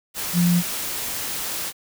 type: tone in noise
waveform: sine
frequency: 174.61 Hz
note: F3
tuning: in tune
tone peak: -15 dBFS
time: 0.33-0.63 s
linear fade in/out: 50 ms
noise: white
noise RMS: -28 dBFS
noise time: 0.14-1.73 s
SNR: +10 dB
effects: none